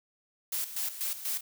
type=noise with tremolo; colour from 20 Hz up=blue; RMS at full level=-32 dBFS; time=0.52-1.41 s; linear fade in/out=5 ms; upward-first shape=square; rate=4.1 Hz; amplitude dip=70%; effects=none